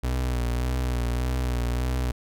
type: tone with vibrato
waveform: 35% pulse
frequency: 61.6 Hz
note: B1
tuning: 4 cents flat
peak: -22 dBFS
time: 0.03-2.12 s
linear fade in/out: 10 ms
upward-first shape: sine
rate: 1.7 Hz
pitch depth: 53 cents each way
effects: none